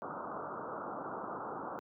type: low-pass noise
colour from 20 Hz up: white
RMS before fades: -41 dBFS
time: 0.02-1.79 s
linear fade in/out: 0 ms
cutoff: 1400 Hz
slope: 96 dB/octave
effects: high-pass 200 Hz 12 dB/octave